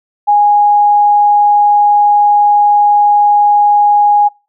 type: tone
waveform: sine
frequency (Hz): 826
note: G#5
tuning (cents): -10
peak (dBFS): -5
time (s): 0.27-4.29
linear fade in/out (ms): 20
effects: noise-tail reverb RT60 0.3 s tail -25 dB re dry